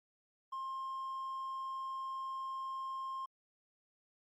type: tone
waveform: triangle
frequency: 1062 Hz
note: C6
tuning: 25 cents sharp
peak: -36 dBFS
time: 0.52-3.26 s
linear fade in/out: 10 ms
effects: tanh soft clip ceiling -33 dBFS + Opus 48 kbps